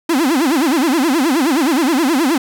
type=tone with vibrato; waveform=45% pulse; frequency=293.7 Hz; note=D4; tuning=in tune; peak=-12 dBFS; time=0.09-2.38 s; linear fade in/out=5 ms; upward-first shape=sine; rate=9.5 Hz; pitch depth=280 cents each way; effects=none